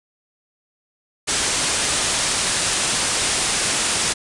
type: low-pass noise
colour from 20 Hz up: white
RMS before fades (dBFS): -21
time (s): 1.27-4.14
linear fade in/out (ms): 20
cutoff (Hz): 10000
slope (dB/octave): 96
effects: resampled to 24000 Hz